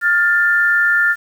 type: tone pair together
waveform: sine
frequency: 1410.9 / 1772 Hz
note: F6 / A6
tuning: +17 / +12 cents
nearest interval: major third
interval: 395 cents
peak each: -14 dBFS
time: 0.01-1.16 s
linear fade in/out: 50 ms
effects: 7-bit